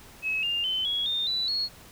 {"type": "tone with pitch steps", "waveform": "sine", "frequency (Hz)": [2572, 2805, 3059, 3335, 3637, 3967, 4326], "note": ["E7", "F7", "G7", "G#7", "A#7", "B7", "C#8"], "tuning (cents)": [-43, 7, -43, 7, -43, 7, -43], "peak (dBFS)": -25, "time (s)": [0.22, 1.69], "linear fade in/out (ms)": 50, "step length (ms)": 210, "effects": ["pink hiss -50 dBFS RMS until 1.91 s"]}